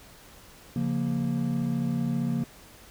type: chord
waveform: triangle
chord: Bb minor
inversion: first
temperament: just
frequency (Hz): 139.85 / 174.81 / 233.1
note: Db3 / F3 / Bb3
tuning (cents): +16 / +2 / 0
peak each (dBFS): -28 / -29 / -26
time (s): 0.76-2.44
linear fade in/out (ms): 2
effects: pink hiss -51 dBFS RMS until 2.9 s